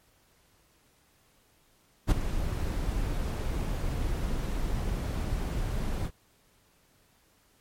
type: noise with ADSR envelope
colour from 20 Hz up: brown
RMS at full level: -18 dBFS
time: 2.07-6.11 s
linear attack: 44 ms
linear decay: 9 ms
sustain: -12 dB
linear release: 57 ms
effects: pink hiss -65 dBFS RMS until 7.6 s + MP3 64 kbps